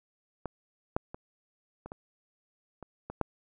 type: clicks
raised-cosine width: 1 ms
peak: -20 / -13 / -26 / -28 / -26 / -29 / -24 / -13 dBFS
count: 8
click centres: 0.457 / 0.965 / 1.145 / 1.86 / 1.919 / 2.827 / 3.1 / 3.213 s
effects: none